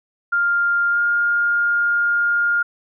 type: tone with pitch glide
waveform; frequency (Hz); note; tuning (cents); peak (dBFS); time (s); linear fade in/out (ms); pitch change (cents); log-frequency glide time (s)
sine; 1400 to 1413; F6 to F6; +4 to +20; -15; 0.32-2.63; 10; +16; 0.91-0.98
effects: none